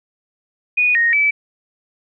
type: tone with pitch steps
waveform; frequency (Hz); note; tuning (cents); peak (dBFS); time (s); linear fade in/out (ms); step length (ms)
sine; 2468 / 1863 / 2304; D#7 / A#6 / D7; -15 / -2 / -34; -12; 0.77-1.31; 10; 180
effects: none